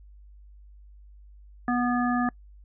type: harmonic tone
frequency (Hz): 244.4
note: B3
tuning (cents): -18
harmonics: 1 / 3 / 5 / 7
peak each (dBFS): -24 / -29 / -31 / -32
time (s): 1.68-2.29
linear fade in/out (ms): 2
effects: noise-tail reverb RT60 0.1 s tail -25 dB re dry + added 50 Hz sine -47 dBFS peak until 2.64 s